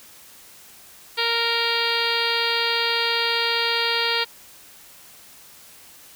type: harmonic tone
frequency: 465.2 Hz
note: A#4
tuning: 4 cents flat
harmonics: 1 / 2 / 3 / 4 / 5 / 6 / 7 / 8 / 9 / 10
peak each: -29 / -29 / -29 / -29 / -29 / -29 / -29 / -29 / -29 / -29 dBFS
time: 1.17-4.25 s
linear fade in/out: 20 ms
effects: white hiss -47 dBFS RMS until 6.15 s